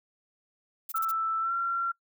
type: noise bursts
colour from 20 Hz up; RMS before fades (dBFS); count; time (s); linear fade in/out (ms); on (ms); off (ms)
violet; -37; 4; 0.89-1.115; 5; 30; 35
type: tone with pitch glide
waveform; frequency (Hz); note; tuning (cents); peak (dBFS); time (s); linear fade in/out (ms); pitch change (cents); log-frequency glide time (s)
sine; 1323 to 1368.9; E6 to F6; +6 to -35; -26; 0.94-1.92; 10; +59; 1.4-1.53
effects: noise-tail reverb RT60 0.1 s tail -24 dB re dry